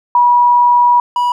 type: tone pair in turn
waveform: sine / triangle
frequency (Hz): 969 / 974.2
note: B5 / B5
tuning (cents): -33 / -24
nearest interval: unison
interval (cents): 9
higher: second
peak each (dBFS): -6 / -9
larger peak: first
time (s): 0.15-1 / 1.16-1.32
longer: first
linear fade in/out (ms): 2
effects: none